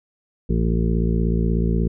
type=harmonic tone; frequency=56.5 Hz; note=A1; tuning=47 cents sharp; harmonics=1 / 2 / 3 / 4 / 6 / 7 / 8; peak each=-20 / -27 / -22 / -26 / -31 / -30 / -33 dBFS; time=0.49-1.88 s; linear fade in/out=10 ms; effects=none